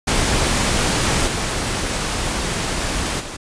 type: noise with level steps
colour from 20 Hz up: pink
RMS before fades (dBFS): -18 / -22 / -30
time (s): 0.07-3.37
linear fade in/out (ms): 10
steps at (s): 1.26 / 3.19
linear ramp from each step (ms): 20
effects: resampled to 22050 Hz